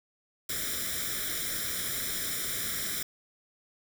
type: noise with comb filter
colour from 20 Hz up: white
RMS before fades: -33 dBFS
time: 0.49-3.03 s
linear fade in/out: 5 ms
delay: 0.55 ms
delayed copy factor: +0.9
effects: none